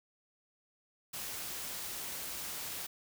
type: noise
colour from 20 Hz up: white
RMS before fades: -41 dBFS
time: 1.13-2.87 s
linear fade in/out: 10 ms
effects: none